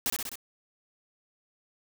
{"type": "noise with echo", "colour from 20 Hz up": "white", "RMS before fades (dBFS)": -28, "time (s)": [0.06, 0.1], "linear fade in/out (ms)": 0, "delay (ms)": 64, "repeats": 4, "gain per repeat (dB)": -3, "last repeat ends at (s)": 0.356, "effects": []}